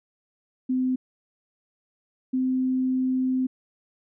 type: tone pair in turn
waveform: sine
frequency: 256.5 / 258.1 Hz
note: C4 / C4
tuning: -34 / -23 cents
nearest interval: unison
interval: 11 cents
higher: second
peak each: -21 dBFS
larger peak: neither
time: 0.69-0.96 / 2.33-3.47 s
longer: second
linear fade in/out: 10 ms
effects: none